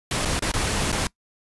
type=noise with dropouts; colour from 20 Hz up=pink; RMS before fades=-24 dBFS; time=0.11-1.07 s; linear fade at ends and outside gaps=2 ms; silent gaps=0.251-0.255 / 0.393-0.422 / 0.517-0.538 / 0.918-0.926 s; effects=noise-tail reverb RT60 0.1 s tail -22 dB re dry + resampled to 24000 Hz